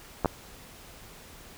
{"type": "clicks", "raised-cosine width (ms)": 1, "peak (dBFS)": -10, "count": 2, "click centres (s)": [0.247, 0.258], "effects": ["pink hiss -49 dBFS RMS until 1.57 s"]}